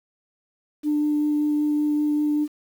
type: tone with vibrato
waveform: sine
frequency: 298 Hz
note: D4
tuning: 25 cents sharp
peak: -18 dBFS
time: 0.83-2.48 s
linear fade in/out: 50 ms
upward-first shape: sine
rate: 5.2 Hz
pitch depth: 8 cents each way
effects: tanh soft clip ceiling -14 dBFS + 8-bit